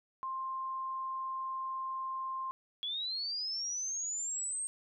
sine tone, 1054 Hz, C6, 12 cents sharp, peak -35 dBFS, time 0.23-2.51 s, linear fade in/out 0 ms
sine linear sweep, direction up, 3322 to 8500 Hz, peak -34 dBFS, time 2.83-4.67 s, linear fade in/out 0 ms
effects none

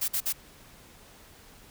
blue noise bursts, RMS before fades -28 dBFS, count 3, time 0.01-0.328 s, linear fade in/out 10 ms, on 72 ms, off 51 ms, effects pink hiss -53 dBFS RMS until 1.7 s

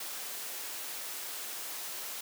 white high-pass noise, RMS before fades -40 dBFS, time 0-2.21 s, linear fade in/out 5 ms, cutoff 320 Hz, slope 12 dB/octave, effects none

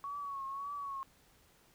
sine tone with vibrato, 1115 Hz, C#6, 10 cents sharp, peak -38 dBFS, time 0.04-1.03 s, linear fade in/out 0 ms, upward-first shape triangle, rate 1.8 Hz, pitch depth 64 cents each way, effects pink hiss -66 dBFS RMS until 1.74 s

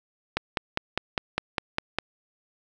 click train, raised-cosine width 0.3 ms, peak -8 dBFS, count 9, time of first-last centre 0.37-1.986 s, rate 4.95 Hz, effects none

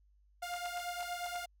sawtooth beating tone pair, 702 / 710.5 Hz, F5 / F5, +9 / +30 cents, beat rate 8.5 Hz, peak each -36 / -38 dBFS, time 0.42-1.46 s, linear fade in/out 10 ms, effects added 50 Hz sine -64 dBFS peak until 1.6 s + AAC 64 kbps

